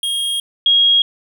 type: tone pair in turn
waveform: square / sine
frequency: 3255 / 3280 Hz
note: G#7 / G#7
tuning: -36 / -22 cents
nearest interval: unison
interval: 14 cents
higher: second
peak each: -18 / -9 dBFS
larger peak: second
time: 0.03-0.4 / 0.66-1.02 s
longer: first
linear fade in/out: 2 ms
effects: none